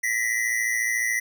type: tone pair together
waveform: square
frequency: 1910 / 2024 Hz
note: A#6 / B6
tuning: +42 / +42 cents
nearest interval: minor second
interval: 100 cents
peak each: -26 dBFS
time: 0.03-1.2 s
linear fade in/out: 10 ms
effects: none